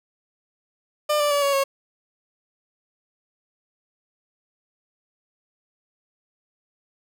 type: tone with pitch steps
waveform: 30% pulse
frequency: 600 / 586.6 / 573.6 / 560.8 / 548.3 Hz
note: D5 / D5 / D5 / C#5 / C#5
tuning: +37 / -2 / -41 / +20 / -19 cents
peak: -16 dBFS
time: 1.09-1.64 s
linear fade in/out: 10 ms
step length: 110 ms
effects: none